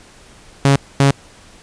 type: tone bursts at uneven times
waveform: sawtooth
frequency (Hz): 138.59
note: C#3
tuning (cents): 0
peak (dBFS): -5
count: 2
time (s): 0.65-0.76 / 1-1.11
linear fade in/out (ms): 2
effects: pink hiss -44 dBFS RMS until 1.62 s + resampled to 22050 Hz